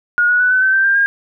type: tone with pitch steps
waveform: sine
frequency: 1438 / 1462.3 / 1487 / 1512.1 / 1537.7 / 1563.6 / 1590 / 1616.9 Hz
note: F#6 / F#6 / F#6 / F#6 / G6 / G6 / G6 / G#6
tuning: -50 / -21 / +8 / +37 / -34 / -5 / +24 / -47 cents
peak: -10 dBFS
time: 0.18-1.06 s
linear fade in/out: 0 ms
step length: 110 ms
effects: none